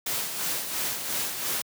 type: noise with tremolo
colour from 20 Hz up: white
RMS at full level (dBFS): -28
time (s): 0.06-1.62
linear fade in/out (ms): 5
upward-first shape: sine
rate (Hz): 2.9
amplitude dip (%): 50
effects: high-pass 100 Hz 12 dB/octave